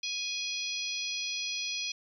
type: harmonic tone with a mistuned harmonic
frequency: 830 Hz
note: G#5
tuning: 1 cent flat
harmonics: 3 / 4 / 5 / 6 / 7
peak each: -37 / -38 / -39 / -40 / -40 dBFS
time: 0.03-1.92 s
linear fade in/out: 5 ms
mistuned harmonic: 5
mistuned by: +16 cents
effects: 11-bit